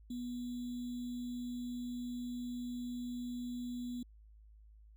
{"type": "tone with sample-and-hold", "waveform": "sine", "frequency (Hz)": 244.2, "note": "B3", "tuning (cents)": -19, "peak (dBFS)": -38, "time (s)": [0.1, 4.03], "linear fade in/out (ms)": 5, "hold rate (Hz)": 3675, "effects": ["added 53 Hz sine -56 dBFS peak until 4.96 s"]}